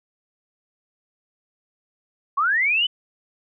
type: linear sweep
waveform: sine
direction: up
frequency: 1060 to 3056 Hz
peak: -17 dBFS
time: 2.37-2.87 s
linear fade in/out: 10 ms
effects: none